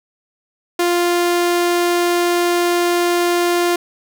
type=tone; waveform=sawtooth; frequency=349.2 Hz; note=F4; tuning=in tune; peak=-10 dBFS; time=0.79-3.76 s; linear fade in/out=5 ms; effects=none